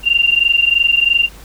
sine tone pair together, 2771 / 2794 Hz, F7 / F7, -14 / 0 cents, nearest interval unison, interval 14 cents, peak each -13 dBFS, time 0.03-1.29 s, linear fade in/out 50 ms, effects added 50 Hz sine -37 dBFS peak until 1.44 s + pink hiss -41 dBFS RMS until 1.44 s

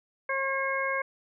harmonic tone, 540 Hz, C#5, 45 cents flat, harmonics 1 / 2 / 3 / 4, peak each -32 / -32 / -32 / -32 dBFS, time 0.29-1.02 s, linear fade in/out 5 ms, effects none

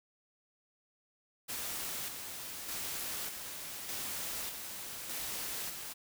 white noise with tremolo, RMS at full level -39 dBFS, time 1.48-5.94 s, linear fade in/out 20 ms, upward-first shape square, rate 0.83 Hz, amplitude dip 40%, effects none

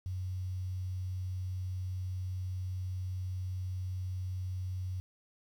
sine tone with quantisation, 92.5 Hz, F#2, in tune, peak -34 dBFS, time 0.06-5 s, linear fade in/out 0 ms, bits 10, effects none

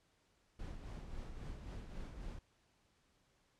brown noise with tremolo, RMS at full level -45 dBFS, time 0.59-2.39 s, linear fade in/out 5 ms, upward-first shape sine, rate 3.7 Hz, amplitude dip 45%, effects pink hiss -75 dBFS RMS until 3.59 s + low-pass 8000 Hz 12 dB/octave

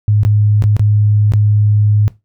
sine tone with dropouts, 104.8 Hz, G#2, 16 cents sharp, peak -8 dBFS, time 0.08-2.08 s, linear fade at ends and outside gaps 0 ms, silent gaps 0.233-0.25 / 0.623-0.639 / 0.766-0.795 / 1.321-1.336 s, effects noise-tail reverb RT60 0.2 s tail -17 dB re dry

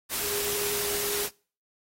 sine tone in noise, 410 Hz, G#4, 22 cents flat, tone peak -35 dBFS, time 0.2-1.28 s, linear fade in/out 50 ms, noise white, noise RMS -30 dBFS, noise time 0.09-1.3 s, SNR -8 dB, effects noise-tail reverb RT60 0.4 s tail -24 dB re dry + AAC 48 kbps

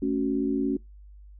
sine chord, F# minor, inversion first, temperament equal, 220 / 277.2 / 370 Hz, A3 / C#4 / F#4, 0 / 0 / 0 cents, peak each -30 / -25 / -30 dBFS, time 0.02-0.77 s, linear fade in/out 5 ms, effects noise-tail reverb RT60 0.2 s tail -26 dB re dry + added 50 Hz sine -45 dBFS peak until 1.39 s

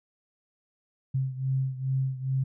sine beating tone pair, 132 / 134.4 Hz, C3 / C3, +16 / +47 cents, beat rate 2.4 Hz, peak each -27 / -31 dBFS, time 1.14-2.44 s, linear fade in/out 10 ms, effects none

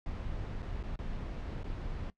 brown noise with dropouts, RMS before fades -38 dBFS, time 0.06-2.1 s, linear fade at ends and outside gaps 1 ms, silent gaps 0.622-0.627 / 0.829-0.837 / 0.958-0.99 / 1.632-1.642 s, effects noise-tail reverb RT60 0.1 s tail -20 dB re dry + low-pass 4000 Hz 12 dB/octave

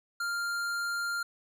sine tone with tanh clipping, 1396.9 Hz, F6, in tune, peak -32 dBFS, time 0.2-1.23 s, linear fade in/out 5 ms, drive 17 dB, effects none

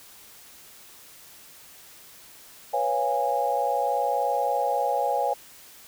sine chord, C# dominant seventh, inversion third, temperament equal with one note detuned, 493.9 / 554.4 / 698.5 / 822 Hz, B4 / C#5 / E#5 / G#5, 0 / 0 / 0 / -18 cents, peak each -30 / -28 / -29 / -25 dBFS, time 2.73-5.34 s, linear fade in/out 10 ms, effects white hiss -49 dBFS RMS until 5.87 s

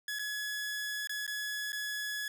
sawtooth tone with dropouts, 1693 Hz, G#6, 33 cents sharp, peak -31 dBFS, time 0.08-2.28 s, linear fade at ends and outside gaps 2 ms, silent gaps 0.188-0.193 / 1.073-1.094 / 1.266-1.277 / 1.721-1.729 s, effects none

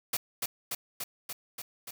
white noise with echo, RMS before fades -30 dBFS, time 0.13-0.17 s, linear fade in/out 5 ms, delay 290 ms, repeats 6, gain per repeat -2 dB, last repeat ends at 1.91 s, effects none

